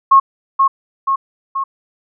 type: tone with echo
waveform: sine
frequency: 1086 Hz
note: C#6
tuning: 36 cents flat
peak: -4 dBFS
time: 0.11-0.2 s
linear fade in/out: 10 ms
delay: 480 ms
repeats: 3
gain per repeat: -4 dB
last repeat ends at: 1.64 s
effects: none